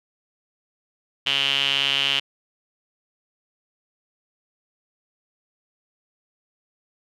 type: tone with band-pass filter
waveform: sawtooth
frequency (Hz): 138.59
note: C#3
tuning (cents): 0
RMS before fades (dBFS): -22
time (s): 1.26-2.2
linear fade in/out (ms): 10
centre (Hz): 3000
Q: 8.4
effects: none